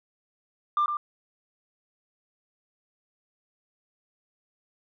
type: tone with echo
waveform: sine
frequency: 1191 Hz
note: D6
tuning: 24 cents sharp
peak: -19 dBFS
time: 0.77-0.86 s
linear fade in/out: 2 ms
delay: 110 ms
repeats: 1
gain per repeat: -7 dB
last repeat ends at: 0.97 s
effects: tanh soft clip ceiling -18 dBFS